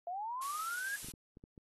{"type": "linear sweep", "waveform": "sine", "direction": "up", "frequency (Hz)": [676, 1674], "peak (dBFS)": -37, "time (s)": [0.07, 0.96], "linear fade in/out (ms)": 2}
{"type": "noise", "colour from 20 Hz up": "blue", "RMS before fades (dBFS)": -43, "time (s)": [0.41, 1.12], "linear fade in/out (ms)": 10}
{"type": "clicks", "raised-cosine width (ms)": 3, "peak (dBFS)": -39, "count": 6, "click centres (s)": [1.046, 1.086, 1.138, 1.371, 1.439, 1.578]}
{"effects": ["AAC 32 kbps"]}